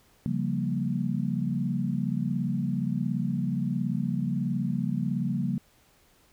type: chord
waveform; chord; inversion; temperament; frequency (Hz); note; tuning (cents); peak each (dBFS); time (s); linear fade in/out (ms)
sine; G half-diminished seventh; second; equal; 138.59 / 174.61 / 196 / 233.1; Db3 / F3 / G3 / Bb3; 0 / 0 / 0 / 0; -31; 0.26-5.58; 0
effects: pink hiss -62 dBFS RMS until 6.32 s